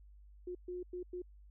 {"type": "tone bursts at uneven times", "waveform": "sine", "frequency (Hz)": 359.3, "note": "F4", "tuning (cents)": 49, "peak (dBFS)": -39, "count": 4, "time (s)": [[0.47, 0.55], [0.68, 0.83], [0.93, 1.03], [1.13, 1.22]], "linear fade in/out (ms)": 5, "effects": ["added 50 Hz sine -55 dBFS peak until 1.5 s"]}